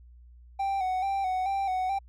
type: tone with vibrato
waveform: triangle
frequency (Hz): 764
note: G5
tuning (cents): -45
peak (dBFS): -24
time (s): 0.59-1.99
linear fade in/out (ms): 10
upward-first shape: square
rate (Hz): 2.3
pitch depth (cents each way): 47
effects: added 60 Hz sine -49 dBFS peak until 2.08 s